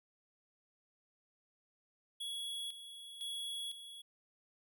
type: tone with tremolo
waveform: square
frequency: 3355 Hz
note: G#7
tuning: 17 cents sharp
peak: -40 dBFS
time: 2.2-4.02 s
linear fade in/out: 10 ms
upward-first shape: square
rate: 0.99 Hz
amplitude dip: 65%
effects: none